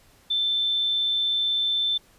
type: tone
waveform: sine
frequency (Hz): 3542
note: A7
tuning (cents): +11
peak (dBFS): -21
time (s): 0.3-1.98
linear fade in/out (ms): 10
effects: pink hiss -57 dBFS RMS until 2.18 s + resampled to 32000 Hz